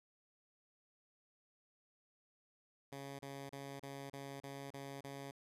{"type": "tone bursts", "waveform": "10% pulse", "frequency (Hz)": 138.59, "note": "C#3", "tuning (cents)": 0, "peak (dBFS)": -38, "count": 8, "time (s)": [2.92, 5.311], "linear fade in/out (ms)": 5, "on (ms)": 270, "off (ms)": 33, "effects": ["resampled to 32000 Hz"]}